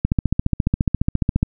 click train, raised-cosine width 5 ms, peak -4 dBFS, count 21, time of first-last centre 0.05-1.429 s, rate 14.5 Hz, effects none

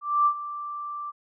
sine tone with ADSR envelope, 1174.7 Hz, D6, in tune, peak -16 dBFS, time 0.01-1.12 s, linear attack 250 ms, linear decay 75 ms, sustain -15 dB, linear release 28 ms, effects none

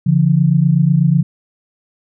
sine tone pair together, 142.26 / 170.4 Hz, C#3 / F3, +45 / -42 cents, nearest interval minor third, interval 313 cents, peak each -12 dBFS, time 0.06-1.23 s, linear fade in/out 10 ms, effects none

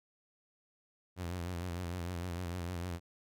sawtooth tone with vibrato, 88 Hz, F2, 14 cents sharp, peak -33 dBFS, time 1.16-3 s, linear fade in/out 50 ms, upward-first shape sine, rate 6.6 Hz, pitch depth 70 cents each way, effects none

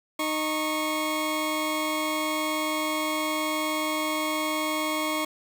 20% pulse tone pair together, 308.7 / 1100 Hz, D#4 / C#6, -14 / -14 cents, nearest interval octave + minor seventh, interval 2200 cents, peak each -23 / -24 dBFS, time 0.19-5.25 s, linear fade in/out 5 ms, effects 9-bit

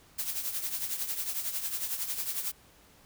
blue noise with tremolo, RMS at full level -31 dBFS, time 0.18-2.52 s, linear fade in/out 10 ms, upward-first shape triangle, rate 11 Hz, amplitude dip 70%, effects pink hiss -59 dBFS RMS until 3.05 s

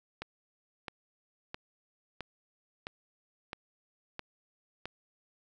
click train, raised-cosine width 0.3 ms, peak -22 dBFS, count 8, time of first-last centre 0.22-4.856 s, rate 1.51 Hz, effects none

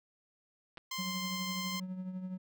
clicks, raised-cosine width 0.3 ms, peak -31 dBFS, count 2, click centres 0.773 / 0.779 s
10% pulse tone, 1046.5 Hz, C6, in tune, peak -28 dBFS, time 0.91-1.8 s, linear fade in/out 5 ms
triangle tone with tremolo, 185 Hz, F#3, in tune, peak -33 dBFS, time 0.98-2.38 s, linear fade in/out 10 ms, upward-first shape triangle, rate 12 Hz, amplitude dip 60%
effects none

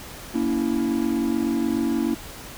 triangle chord, A# diminished, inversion none, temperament equal with one note detuned, 233.1 / 282.8 / 329.6 Hz, A#3 / C#4 / E4, 0 / +35 / 0 cents, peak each -23 dBFS, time 0.34-2.15 s, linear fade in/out 10 ms, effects pink hiss -39 dBFS RMS until 2.57 s

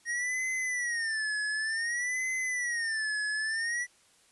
square tone with vibrato, 1864.7 Hz, A#6, in tune, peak -30 dBFS, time 0.05-3.87 s, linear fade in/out 50 ms, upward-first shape sine, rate 0.55 Hz, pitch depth 160 cents each way, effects white hiss -63 dBFS RMS until 4.31 s + resampled to 24000 Hz

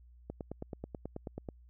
click train, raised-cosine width 2 ms, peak -26 dBFS, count 12, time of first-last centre 0.3-1.488 s, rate 9.26 Hz, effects added 60 Hz sine -55 dBFS peak until 1.69 s

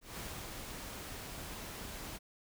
pink noise with ADSR envelope, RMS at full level -43 dBFS, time 0.01-2.19 s, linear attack 170 ms, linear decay 260 ms, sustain -2 dB, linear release 30 ms, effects none

